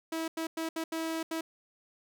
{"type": "tone bursts at uneven times", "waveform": "sawtooth", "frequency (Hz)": 324.5, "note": "E4", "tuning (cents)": -27, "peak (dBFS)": -28, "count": 6, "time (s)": [[0.12, 0.28], [0.37, 0.47], [0.57, 0.69], [0.76, 0.84], [0.92, 1.23], [1.31, 1.41]], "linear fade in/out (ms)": 5, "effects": []}